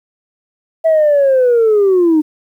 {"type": "linear sweep", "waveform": "sine", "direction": "down", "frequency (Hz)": [656, 300], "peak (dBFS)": -6, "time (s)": [0.84, 2.22], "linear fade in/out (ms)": 20, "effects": ["tanh soft clip ceiling -5 dBFS", "8-bit"]}